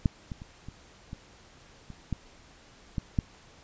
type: clicks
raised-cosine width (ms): 5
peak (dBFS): -10 / -23 / -29 / -28 / -26 / -30 / -17 / -17 / -12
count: 9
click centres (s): 0.058 / 0.318 / 0.419 / 0.686 / 1.131 / 1.903 / 2.127 / 2.982 / 3.188
effects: pink hiss -55 dBFS RMS until 3.63 s + resampled to 16000 Hz